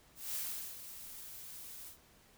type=noise with ADSR envelope; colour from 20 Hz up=blue; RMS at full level=-38 dBFS; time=0.15-1.98 s; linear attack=200 ms; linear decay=410 ms; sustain=-11 dB; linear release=110 ms; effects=pink hiss -64 dBFS RMS until 2.37 s